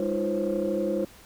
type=tone cluster; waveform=sine; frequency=203.1 / 312.2 / 346 / 505 / 537 Hz; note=G#3 / D#4 / F4 / B4 / C5; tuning=-38 / +6 / -16 / +39 / +45 cents; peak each=-30 / -32 / -29 / -32 / -28 dBFS; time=0-1.05 s; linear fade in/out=2 ms; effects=tanh soft clip ceiling -17 dBFS + pink hiss -51 dBFS RMS until 1.25 s